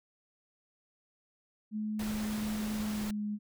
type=tone with pitch glide; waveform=sine; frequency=213.7 to 208.8 Hz; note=G#3 to G#3; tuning=+50 to +10 cents; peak=-32 dBFS; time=1.71-3.39 s; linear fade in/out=50 ms; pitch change=-40 cents; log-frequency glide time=2.72-3.22 s
type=noise; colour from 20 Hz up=pink; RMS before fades=-42 dBFS; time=1.99-3.11 s; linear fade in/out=5 ms
effects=none